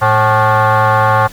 sine tone with frequency modulation, 111.4 Hz, A2, 22 cents sharp, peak -6 dBFS, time 0.01-1.28 s, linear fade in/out 20 ms, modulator 326 Hz, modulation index 4, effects tanh soft clip ceiling -5 dBFS + pink hiss -36 dBFS RMS until 1.32 s

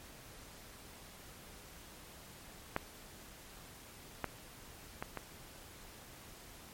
clicks, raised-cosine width 0.5 ms, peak -17 / -19 / -23 / -24 dBFS, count 4, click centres 2.764 / 4.243 / 5.025 / 5.173 s, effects pink hiss -54 dBFS RMS until 6.73 s + MP3 64 kbps

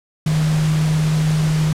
sine tone in noise, 155.56 Hz, D#3, in tune, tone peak -14 dBFS, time 0.26-1.73 s, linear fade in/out 5 ms, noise pink, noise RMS -28 dBFS, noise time 0.26-1.73 s, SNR +11 dB, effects low-pass 9000 Hz 12 dB/octave

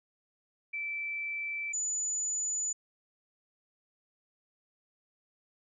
sine tone pair in turn, 2326 / 6970 Hz, D7 / A8, -17 / -17 cents, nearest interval octave + perfect fifth, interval 1900 cents, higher second, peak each -33 / -30 dBFS, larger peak second, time 0.73-1.73 / 1.73-2.73 s, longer neither, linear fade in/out 10 ms, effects none

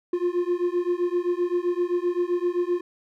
triangle beating tone pair, 349.2 / 356.9 Hz, F4 / F4, 0 / +38 cents, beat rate 7.7 Hz, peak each -23 dBFS, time 0.13-2.81 s, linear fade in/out 5 ms, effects none

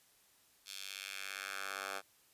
10% pulse tone with high-pass filter sweep, 97.5 Hz, G2, 9 cents flat, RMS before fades -44 dBFS, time 0.65-2.02 s, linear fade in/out 50 ms, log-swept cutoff 3900 to 880 Hz, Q 1.5, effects white hiss -68 dBFS RMS until 2.33 s + resampled to 32000 Hz

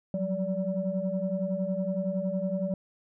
sine tone cluster, 181 / 191.8 / 578 Hz, F#3 / G3 / D5, -38 / -37 / -28 cents, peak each -31 dBFS, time 0.14-2.74 s, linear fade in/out 2 ms, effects tanh soft clip ceiling -18 dBFS

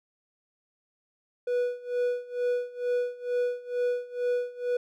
triangle tone with tremolo, 490 Hz, B4, 14 cents flat, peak -21 dBFS, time 1.47-4.77 s, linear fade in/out 5 ms, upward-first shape sine, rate 2.2 Hz, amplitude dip 90%, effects none

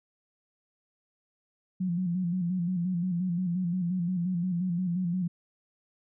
sine tone with vibrato, 178.1 Hz, F3, 34 cents sharp, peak -26 dBFS, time 1.8-5.28 s, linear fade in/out 10 ms, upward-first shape square, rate 5.7 Hz, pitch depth 65 cents each way, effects none

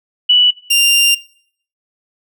sine / sawtooth tone pair in turn, 2956 / 2790 Hz, F#7 / F7, -2 / -2 cents, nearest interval minor second, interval 100 cents, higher first, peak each -6 dBFS, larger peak neither, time 0.29-0.51 / 0.7-1.15 s, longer second, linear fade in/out 10 ms, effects noise-tail reverb RT60 0.6 s tail -21 dB re dry

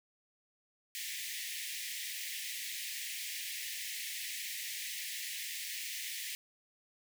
pink high-pass noise, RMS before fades -41 dBFS, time 0.95-6.35 s, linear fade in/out 0 ms, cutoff 1800 Hz, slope 96 dB/octave, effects none

